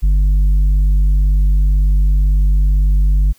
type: tone with tanh clipping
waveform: sine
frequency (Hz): 49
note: G1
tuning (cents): 0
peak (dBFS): -10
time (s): 0.02-3.33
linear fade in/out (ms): 20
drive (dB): 5
effects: white hiss -52 dBFS RMS until 3.38 s